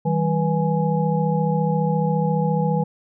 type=tone cluster; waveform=sine; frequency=160.4 / 194.9 / 489.1 / 835 Hz; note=E3 / G3 / B4 / G#5; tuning=-47 / -10 / -17 / +9 cents; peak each=-20 / -24 / -25 / -26 dBFS; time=0.05-2.84 s; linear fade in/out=10 ms; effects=none